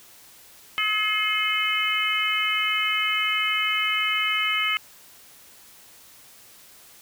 harmonic tone with a mistuned harmonic, 426.3 Hz, G#4, 45 cents sharp, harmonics 3 / 4 / 5 / 6 / 7, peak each -28 / -35 / -25 / -30 / -26 dBFS, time 0.78-4.77 s, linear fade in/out 0 ms, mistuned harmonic 7, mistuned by +15 cents, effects white hiss -50 dBFS RMS until 7.01 s

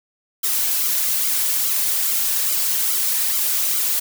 blue noise with flanger, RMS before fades -20 dBFS, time 0.43-4 s, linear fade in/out 10 ms, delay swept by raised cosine 1.1 to 3.8 ms, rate 2.4 Hz, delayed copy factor -0.85, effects none

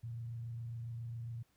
sine tone with frequency modulation, 116.54 Hz, A#2, in tune, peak -40 dBFS, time 0.03-1.43 s, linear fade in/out 10 ms, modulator 27.3 Hz, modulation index 0.27, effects pink hiss -75 dBFS RMS until 1.56 s

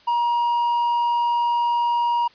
triangle tone, 950 Hz, A#5, 33 cents sharp, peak -16 dBFS, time 0.07-2.28 s, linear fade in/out 10 ms, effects white hiss -53 dBFS RMS until 2.34 s + resampled to 11025 Hz

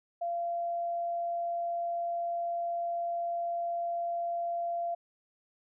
sine tone, 687 Hz, F5, 29 cents flat, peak -30 dBFS, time 0.21-4.95 s, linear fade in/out 10 ms, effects none

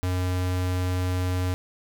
square tone, 91.1 Hz, F#2, 26 cents flat, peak -24 dBFS, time 0.03-1.54 s, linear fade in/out 0 ms, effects none

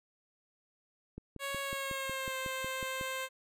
click train, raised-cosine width 3 ms, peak -30 dBFS, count 11, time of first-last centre 1.18-3.012 s, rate 5.46 Hz
10% pulse tone with pitch glide, 554.4 to 524.5 Hz, C#5 to C5, 0 to +4 cents, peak -27 dBFS, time 1.39-3.29 s, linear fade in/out 50 ms, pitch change -96 cents, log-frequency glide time 1.6-2.37 s
effects none

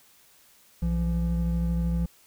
triangle tone pair together, 60.9 / 169.83 Hz, B1 / F3, -24 / -48 cents, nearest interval octave + tritone, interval 1776 cents, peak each -24 dBFS, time 0.82-2.06 s, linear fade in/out 5 ms, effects white hiss -58 dBFS RMS until 2.26 s

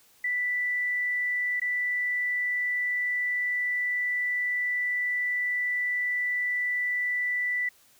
sine tone with dropouts, 1975.5 Hz, B6, in tune, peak -25 dBFS, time 0.24-7.69 s, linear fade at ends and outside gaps 5 ms, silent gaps 1.599-1.616 s, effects white hiss -60 dBFS RMS until 7.99 s

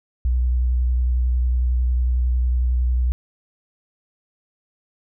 sine tone with vibrato, 61.74 Hz, B1, in tune, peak -16 dBFS, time 0.25-3.12 s, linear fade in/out 0 ms, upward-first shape sine, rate 11 Hz, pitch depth 25 cents each way, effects none

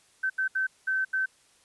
sine tone bursts at uneven times, 1539 Hz, G6, 32 cents flat, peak -24 dBFS, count 5, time 0.23-0.3 / 0.38-0.48 / 0.55-0.67 / 0.87-1.05 / 1.13-1.26 s, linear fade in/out 10 ms, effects white hiss -62 dBFS RMS until 1.64 s + resampled to 24000 Hz

